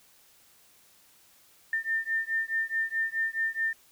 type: beating tone pair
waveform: sine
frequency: 1800 / 1804.7 Hz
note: A6 / A6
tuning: +39 / +43 cents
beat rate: 4.7 Hz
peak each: -30 / -30 dBFS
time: 1.73-3.73 s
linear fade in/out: 2 ms
effects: white hiss -60 dBFS RMS until 3.91 s